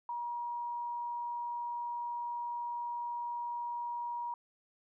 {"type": "tone", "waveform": "sine", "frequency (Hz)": 954, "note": "A#5", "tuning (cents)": 40, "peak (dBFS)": -35, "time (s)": [0.09, 4.34], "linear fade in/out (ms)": 2, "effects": []}